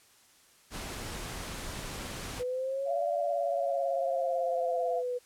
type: noise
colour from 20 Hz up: pink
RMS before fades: -39 dBFS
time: 0.7-2.44 s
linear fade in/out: 50 ms
type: exponential two-way sweep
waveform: sine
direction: up then down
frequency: 491.1 to 587.3 to 491.1 Hz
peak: -30 dBFS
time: 2.39-5.19 s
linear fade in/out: 20 ms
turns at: 3.08 s
type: tone with vibrato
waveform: sine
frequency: 686 Hz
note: F5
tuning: 31 cents flat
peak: -30 dBFS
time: 2.85-5.03 s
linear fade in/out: 50 ms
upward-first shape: sine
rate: 18 Hz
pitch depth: 45 cents each way
effects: white hiss -61 dBFS RMS until 5.25 s + low-pass 11000 Hz 12 dB/octave